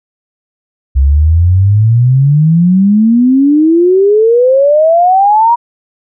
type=exponential sweep; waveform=sine; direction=up; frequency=65.2 to 963 Hz; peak=-4 dBFS; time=0.95-5.56 s; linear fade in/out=20 ms; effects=none